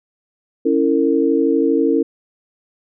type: chord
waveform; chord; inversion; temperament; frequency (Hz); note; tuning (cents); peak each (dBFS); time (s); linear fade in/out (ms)
sine; A# diminished; first; equal with one note detuned; 277.2 / 329.6 / 455.3; C#4 / E4 / A#4; 0 / 0 / -41; -17; 0.65-2.03; 10
effects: none